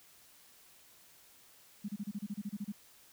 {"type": "tone bursts", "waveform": "sine", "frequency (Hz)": 204.8, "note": "G#3", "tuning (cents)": -24, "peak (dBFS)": -35, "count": 12, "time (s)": [1.84, 2.722], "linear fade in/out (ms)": 10, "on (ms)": 46, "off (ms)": 30, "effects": ["white hiss -61 dBFS RMS until 3.12 s"]}